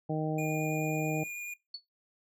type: harmonic tone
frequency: 155.56 Hz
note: D#3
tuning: in tune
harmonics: 1 / 2 / 3 / 4 / 5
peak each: -32 / -35 / -37 / -38 / -39 dBFS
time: 0.09-1.24 s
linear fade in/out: 10 ms
type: tone with vibrato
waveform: square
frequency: 2427 Hz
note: D#7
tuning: 44 cents flat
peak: -38 dBFS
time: 0.38-1.54 s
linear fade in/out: 5 ms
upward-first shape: triangle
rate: 9.2 Hz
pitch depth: 11 cents each way
type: tone with exponential decay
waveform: sine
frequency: 4435 Hz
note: C#8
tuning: in tune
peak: -34 dBFS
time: 1.74-1.84 s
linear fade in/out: 5 ms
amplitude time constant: 21 ms
effects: noise-tail reverb RT60 0.2 s tail -20 dB re dry